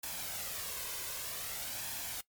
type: noise with flanger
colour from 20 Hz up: white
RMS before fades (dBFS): -40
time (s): 0.03-2.21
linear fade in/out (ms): 5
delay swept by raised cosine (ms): 1.2 to 1.97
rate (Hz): 0.53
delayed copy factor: +0.5
effects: noise-tail reverb RT60 0.1 s tail -19 dB re dry + MP3 96 kbps